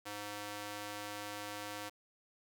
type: tone with high-pass filter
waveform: square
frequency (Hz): 103.5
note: G#2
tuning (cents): -5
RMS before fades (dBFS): -44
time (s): 0.05-1.9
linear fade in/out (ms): 20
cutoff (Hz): 470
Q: 0.5
effects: 10-bit